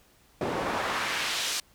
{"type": "noise with band-pass filter sweep", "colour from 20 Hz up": "pink", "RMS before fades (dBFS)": -30, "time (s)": [0.41, 1.6], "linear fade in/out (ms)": 2, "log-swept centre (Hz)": [430, 5600], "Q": 0.88, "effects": ["pink hiss -61 dBFS RMS until 1.74 s"]}